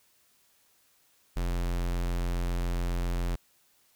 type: tone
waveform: square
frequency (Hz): 43.65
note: F1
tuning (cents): 0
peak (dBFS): -28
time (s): 1.36-3.36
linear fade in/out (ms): 10
effects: white hiss -66 dBFS RMS until 3.95 s